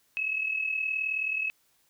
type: tone pair together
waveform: sine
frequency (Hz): 2576 / 2615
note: E7 / E7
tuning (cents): -41 / -15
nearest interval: unison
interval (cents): 26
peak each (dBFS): -28 / -34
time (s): 0.17-1.5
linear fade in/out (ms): 0
effects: white hiss -68 dBFS RMS until 1.89 s